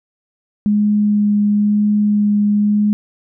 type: tone with vibrato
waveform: sine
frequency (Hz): 207.7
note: G#3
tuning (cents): 0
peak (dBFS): -11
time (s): 0.66-2.93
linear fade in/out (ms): 0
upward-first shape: sine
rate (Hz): 1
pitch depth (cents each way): 9
effects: none